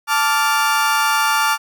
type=chord; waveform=35% pulse; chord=D minor; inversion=second; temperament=equal with one note detuned; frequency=880 / 1166.5 / 1396.9 Hz; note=A5 / D6 / F6; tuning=0 / -12 / 0 cents; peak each=-17 / -18 / -17 dBFS; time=0.07-1.58 s; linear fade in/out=50 ms; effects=none